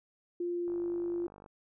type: tone with pitch glide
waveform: sine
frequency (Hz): 349.2 to 346.4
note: F4 to F4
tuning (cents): 0 to -14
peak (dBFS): -31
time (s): 0.4-1.27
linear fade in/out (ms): 5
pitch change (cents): -14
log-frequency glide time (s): 0.51-0.85
type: click train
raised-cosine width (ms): 1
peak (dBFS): -38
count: 40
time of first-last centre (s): 0.68-1.462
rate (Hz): 49.9
effects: none